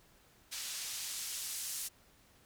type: noise with band-pass filter sweep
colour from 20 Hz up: white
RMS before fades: -41 dBFS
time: 0.51-1.89 s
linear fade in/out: 20 ms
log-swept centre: 4400 to 8200 Hz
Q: 0.71
effects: pink hiss -65 dBFS RMS until 2.45 s